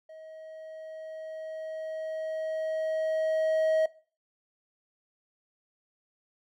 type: tone with level ramp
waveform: triangle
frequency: 634 Hz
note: D#5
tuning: 32 cents sharp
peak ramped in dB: -43 to -20 dBFS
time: 0.09-3.86 s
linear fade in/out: 5 ms
effects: noise-tail reverb RT60 0.4 s tail -19 dB re dry